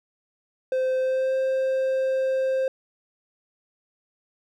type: tone with pitch glide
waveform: triangle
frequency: 518 to 526.8 Hz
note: C5 to C5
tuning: -17 to +12 cents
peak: -19 dBFS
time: 0.72-2.68 s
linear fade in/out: 2 ms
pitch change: +29 cents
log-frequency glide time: 0.99-1.35 s
effects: none